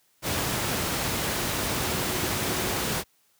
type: tone in noise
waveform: sine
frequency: 368.1 Hz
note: F#4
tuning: 9 cents flat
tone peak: -37 dBFS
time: 1.78-2.8 s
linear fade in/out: 50 ms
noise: pink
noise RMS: -27 dBFS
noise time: 0.22-3.04 s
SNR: -13 dB
effects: white hiss -66 dBFS RMS until 3.39 s + high-pass 80 Hz 12 dB/octave